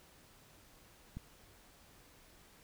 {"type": "click", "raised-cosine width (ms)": 5, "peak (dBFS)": -30, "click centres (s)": 1.17, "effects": ["pink hiss -62 dBFS RMS until 2.63 s"]}